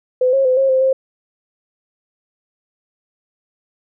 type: tone with pitch steps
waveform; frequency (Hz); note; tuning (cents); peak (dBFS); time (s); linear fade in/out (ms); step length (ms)
sine; 507 / 540 / 511 / 538 / 522 / 529; B4 / C#5 / C5 / C5 / C5 / C5; +45 / -45 / -41 / +48 / -4 / +19; -11; 0.21-0.93; 5; 120
effects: none